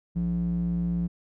square tone with band-pass filter, 58 Hz, A#1, 8 cents flat, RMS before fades -27 dBFS, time 0.15-1.08 s, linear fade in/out 20 ms, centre 160 Hz, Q 5.2, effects none

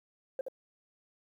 sine tone with echo, 527 Hz, C5, 12 cents sharp, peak -29 dBFS, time 0.39-0.41 s, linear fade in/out 2 ms, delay 74 ms, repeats 1, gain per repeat -5 dB, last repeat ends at 0.484 s, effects tanh soft clip ceiling -28 dBFS + 11-bit

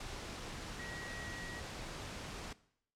sine tone in noise, 1909 Hz, A#6, 41 cents sharp, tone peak -46 dBFS, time 0.79-1.6 s, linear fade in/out 5 ms, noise pink, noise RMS -45 dBFS, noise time 0-2.53 s, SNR -4 dB, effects noise-tail reverb RT60 0.7 s tail -19 dB re dry + low-pass 7000 Hz 12 dB/octave

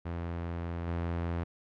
sawtooth tone with level steps, 85 Hz, F2, 46 cents flat, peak -30 / -27 dBFS, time 0.05-1.44 s, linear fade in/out 10 ms, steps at 0.87 s, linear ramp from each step 10 ms, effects low-pass 2000 Hz 12 dB/octave

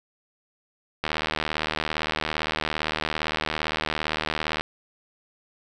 click train, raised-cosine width 0.3 ms, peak -9 dBFS, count 278, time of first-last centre 1.04-4.61 s, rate 77.6 Hz, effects none

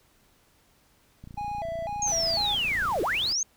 click train, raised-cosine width 5 ms, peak -31 dBFS, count 53, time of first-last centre 1.24-3.027 s, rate 29.1 Hz
triangle tone with vibrato, 740 Hz, F#5, in tune, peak -28 dBFS, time 1.37-2.55 s, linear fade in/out 10 ms, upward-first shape square, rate 2 Hz, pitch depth 190 cents each way
sine linear two-way sweep, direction down then up, 6600 to 306.9 to 6600 Hz, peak -24 dBFS, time 2.02-3.43 s, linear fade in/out 2 ms, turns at 3.02 s
pink noise, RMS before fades -42 dBFS, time 2.07-3.33 s, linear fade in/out 5 ms
effects pink hiss -63 dBFS RMS until 3.56 s

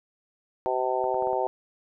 harmonic tone, 128 Hz, C3, 38 cents flat, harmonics 3 / 4 / 5 / 6 / 7, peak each -30 / -30 / -30 / -30 / -30 dBFS, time 0.66-1.47 s, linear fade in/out 0 ms
clicks, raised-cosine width 1 ms, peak -28 dBFS, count 5, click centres 1.041 / 1.144 / 1.224 / 1.272 / 1.331 s
effects none

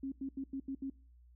sine tone bursts at uneven times, 270.6 Hz, C#4, 42 cents flat, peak -36 dBFS, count 6, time 0.03-0.12 / 0.21-0.29 / 0.37-0.44 / 0.53-0.6 / 0.68-0.75 / 0.82-0.9 s, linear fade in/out 5 ms, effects noise-tail reverb RT60 0.4 s tail -22 dB re dry + added 60 Hz sine -58 dBFS peak until 1.35 s

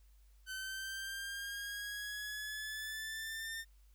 sawtooth linear sweep, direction up, 1523 to 1813 Hz, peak -37 dBFS, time 0.46-3.65 s, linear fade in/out 50 ms, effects added 50 Hz sine -60 dBFS peak until 3.94 s + white hiss -75 dBFS RMS until 3.94 s

